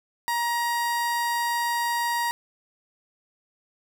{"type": "tone", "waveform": "30% pulse", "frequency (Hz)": 946, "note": "A#5", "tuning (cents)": 25, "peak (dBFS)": -21, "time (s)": [0.28, 2.31], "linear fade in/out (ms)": 0, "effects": []}